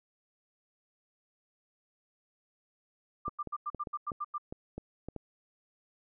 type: tone bursts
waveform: sine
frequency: 1191 Hz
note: D6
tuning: 24 cents sharp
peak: -32 dBFS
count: 9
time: 3.25-4.382 s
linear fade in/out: 10 ms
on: 44 ms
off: 92 ms
type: clicks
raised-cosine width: 2 ms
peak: -26 dBFS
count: 9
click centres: 3.281 / 3.473 / 3.747 / 3.872 / 4.118 / 4.525 / 4.78 / 5.086 / 5.163 s
effects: none